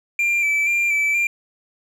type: tone with vibrato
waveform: triangle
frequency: 2349 Hz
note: D7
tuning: in tune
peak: -15 dBFS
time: 0.19-1.27 s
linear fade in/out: 2 ms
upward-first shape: square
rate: 2.1 Hz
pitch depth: 26 cents each way
effects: none